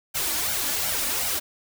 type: noise with flanger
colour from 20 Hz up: white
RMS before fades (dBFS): -26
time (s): 0.14-1.4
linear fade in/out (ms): 20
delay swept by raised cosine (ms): 1.3 to 3.5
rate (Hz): 2.7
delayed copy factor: +0.8
effects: none